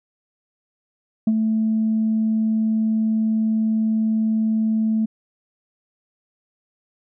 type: tone with ADSR envelope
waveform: sine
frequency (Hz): 220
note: A3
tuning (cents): 0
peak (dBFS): -10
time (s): 1.27-5.06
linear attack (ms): 5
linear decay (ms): 43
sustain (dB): -6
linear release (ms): 12
effects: tanh soft clip ceiling -12 dBFS

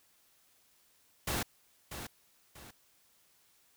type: noise with echo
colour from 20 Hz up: pink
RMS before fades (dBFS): -34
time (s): 1.27-1.43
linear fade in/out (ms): 5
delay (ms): 640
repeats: 2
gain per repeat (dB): -9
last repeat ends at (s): 2.71
effects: white hiss -68 dBFS RMS until 3.76 s

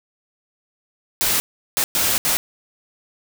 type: noise bursts at uneven times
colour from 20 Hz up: white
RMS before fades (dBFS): -19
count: 4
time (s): 1.21-1.4 / 1.77-1.84 / 1.95-2.18 / 2.25-2.37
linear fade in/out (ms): 0
effects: none

